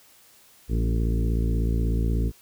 harmonic tone with a mistuned harmonic, 56.4 Hz, A1, 44 cents sharp, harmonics 1 / 2 / 3 / 4 / 5 / 6 / 7 / 8, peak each -22 / -28 / -32 / -34 / -36 / -38 / -39 / -40 dBFS, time 0.68-2.32 s, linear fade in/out 50 ms, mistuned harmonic 4, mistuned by +22 cents, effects white hiss -55 dBFS RMS until 2.41 s

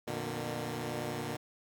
10% pulse tone cluster, 90.2 / 119.9 / 150.4 / 230 Hz, F#2 / A#2 / D3 / A#3, -44 / +49 / +42 / -23 cents, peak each -39 / -30 / -31 / -37 dBFS, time 0.07-1.37 s, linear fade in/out 10 ms, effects none

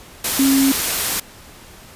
sine tone in noise, 271.3 Hz, C#4, 37 cents flat, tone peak -12 dBFS, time 0.39-0.72 s, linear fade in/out 5 ms, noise white, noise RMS -20 dBFS, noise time 0.24-1.2 s, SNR +5 dB, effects pink hiss -42 dBFS RMS until 1.95 s + resampled to 32000 Hz

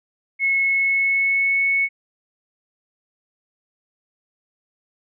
sine tone with pitch glide, 2185 to 2209 Hz, C#7 to C#7, -26 to -7 cents, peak -16 dBFS, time 0.39-1.89 s, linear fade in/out 50 ms, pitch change +19 cents, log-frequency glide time 0.59-1.64 s, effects none

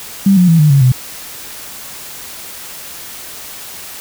sine tone with pitch steps, 196 / 179.73 / 164.82 / 151.14 / 138.59 / 127.09 Hz, G3 / F3 / E3 / D#3 / C#3 / C3, 0 / +50 / 0 / -50 / 0 / -50 cents, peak -5 dBFS, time 0.26-0.92 s, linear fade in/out 5 ms, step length 110 ms, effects white hiss -30 dBFS RMS until 4 s

